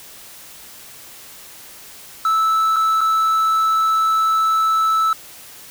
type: tone with dropouts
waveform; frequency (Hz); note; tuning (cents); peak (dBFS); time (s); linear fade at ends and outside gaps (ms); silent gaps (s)
triangle; 1312; E6; -9; -12; 2.25-5.13; 2; 2.761-2.765 / 3.008-3.013
effects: white hiss -40 dBFS RMS until 5.7 s